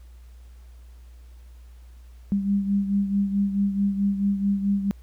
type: beating tone pair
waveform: sine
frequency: 198.6 / 203.2 Hz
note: G3 / G#3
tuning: +23 / -38 cents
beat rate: 4.6 Hz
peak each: -21 / -28 dBFS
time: 2.32-4.91 s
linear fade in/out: 0 ms
effects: added 60 Hz sine -43 dBFS peak until 5.02 s + pink hiss -62 dBFS RMS until 5.02 s